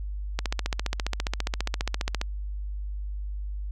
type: click train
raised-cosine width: 0.2 ms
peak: -10 dBFS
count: 28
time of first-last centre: 0.39-2.214 s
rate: 14.8 Hz
effects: added 50 Hz sine -30 dBFS peak until 3.71 s